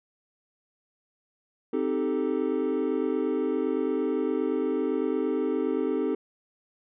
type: chord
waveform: triangle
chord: A half-diminished seventh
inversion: first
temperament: equal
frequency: 261.6 / 311.1 / 392 / 440 Hz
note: C4 / Eb4 / G4 / A4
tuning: 0 / 0 / 0 / 0 cents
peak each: -28 dBFS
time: 1.73-6.15 s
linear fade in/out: 5 ms
effects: resampled to 8000 Hz